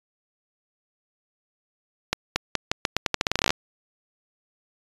accelerating click train, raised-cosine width 0.2 ms, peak -3 dBFS, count 19, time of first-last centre 2.13-3.505 s, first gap 230 ms, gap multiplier 0.84, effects resampled to 24000 Hz

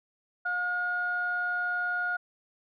sine tone pair together, 716 / 1434 Hz, F5 / F6, +43 / +45 cents, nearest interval octave, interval 1202 cents, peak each -35 / -27 dBFS, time 0.45-2.17 s, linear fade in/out 10 ms, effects tanh soft clip ceiling -20 dBFS

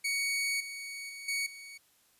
sawtooth tone with level steps, 2236 Hz, C#7, 14 cents sharp, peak -26 / -36 / -39 / -27 / -42 dBFS, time 0.04-1.78 s, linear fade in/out 10 ms, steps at 0.6 / 1.09 / 1.28 / 1.46 s, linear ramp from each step 5 ms, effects white hiss -67 dBFS RMS until 2.19 s + resampled to 32000 Hz

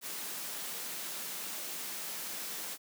white high-pass noise, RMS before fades -40 dBFS, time 0.01-2.78 s, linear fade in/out 50 ms, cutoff 150 Hz, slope 96 dB/octave, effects none

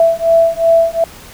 sine beating tone pair, 662 / 664.7 Hz, E5 / E5, +7 / +14 cents, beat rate 2.7 Hz, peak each -11 dBFS, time 0-1.04 s, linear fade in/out 2 ms, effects pink hiss -36 dBFS RMS until 1.33 s

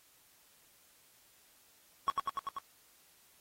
triangle tone with echo, 1108.7 Hz, C#6, in tune, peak -24 dBFS, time 2.08-2.1 s, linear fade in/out 0 ms, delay 97 ms, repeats 5, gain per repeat -2 dB, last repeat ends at 2.585 s, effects white hiss -65 dBFS RMS until 3.4 s + AAC 48 kbps

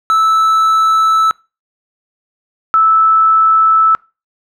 triangle / sine tone pair in turn, 1312 / 1312 Hz, E6 / E6, -9 / -9 cents, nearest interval unison, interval 0 cents, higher neither, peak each -6 dBFS, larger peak neither, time 0.1-1.31 / 2.74-3.95 s, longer neither, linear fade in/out 0 ms, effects noise-tail reverb RT60 0.3 s tail -25 dB re dry

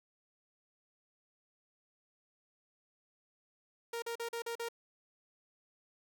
sawtooth tone bursts, 466.2 Hz, A#4, in tune, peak -33 dBFS, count 6, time 3.93-4.687 s, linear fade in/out 5 ms, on 92 ms, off 41 ms, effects none

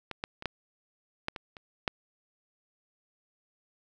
clicks, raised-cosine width 0.3 ms, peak -20 / -16 / -25 / -14 / -14 / -22 / -29 / -11 dBFS, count 8, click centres 0.113 / 0.239 / 0.424 / 0.457 / 1.284 / 1.362 / 1.568 / 1.878 s, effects none

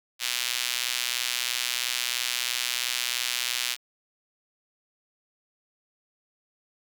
sawtooth tone with high-pass filter, 123 Hz, B2, 7 cents flat, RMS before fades -29 dBFS, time 0.19-3.77 s, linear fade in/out 50 ms, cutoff 3000 Hz, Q 1.2, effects none

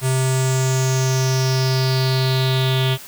square tone with low-pass filter sweep, 130.81 Hz, C3, in tune, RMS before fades -18 dBFS, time 0.01-2.98 s, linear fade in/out 50 ms, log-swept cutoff 9000 to 3300 Hz, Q 6, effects white hiss -38 dBFS RMS until 3.07 s

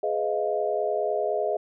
sine chord, F half-diminished seventh, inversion first, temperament just, 419.1 / 502.9 / 628.6 / 698.5 Hz, Ab4 / Cb5 / Eb5 / F5, +16 / +31 / +18 / 0 cents, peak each -28 / -32 / -27 / -30 dBFS, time 0.03-1.57 s, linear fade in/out 5 ms, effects none

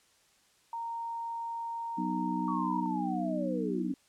sine tone, 926 Hz, A#5, 12 cents flat, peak -34 dBFS, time 0.73-2.86 s, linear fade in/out 2 ms
sine chord, B major, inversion second, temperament just, 185.21 / 246.9 / 308.7 Hz, F#3 / B3 / D#4, +2 / 0 / -14 cents, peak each -35 dBFS, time 1.97-3.93 s, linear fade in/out 20 ms
sine linear sweep, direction down, 1144 to 260 Hz, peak -34 dBFS, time 2.48-3.94 s, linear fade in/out 2 ms
effects white hiss -66 dBFS RMS until 4.08 s + low-pass 9000 Hz 12 dB/octave

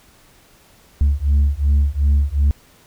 sine beating tone pair, 70 / 72.7 Hz, C#2 / D2, +18 / -17 cents, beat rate 2.7 Hz, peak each -14 dBFS, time 1.01-2.51 s, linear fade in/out 0 ms, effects tanh soft clip ceiling -10 dBFS + pink hiss -51 dBFS RMS until 2.86 s

